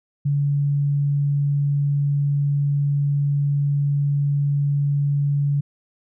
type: tone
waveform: sine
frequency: 142.8 Hz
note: D3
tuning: 48 cents flat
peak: -17 dBFS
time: 0.25-5.61 s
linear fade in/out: 10 ms
effects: none